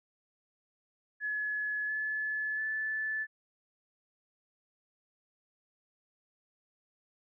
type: tone with pitch steps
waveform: sine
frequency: 1702 / 1722.8 / 1743.8 Hz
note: G#6 / A6 / A6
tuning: +42 / -37 / -16 cents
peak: -31 dBFS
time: 1.2-3.27 s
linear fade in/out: 50 ms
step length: 690 ms
effects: none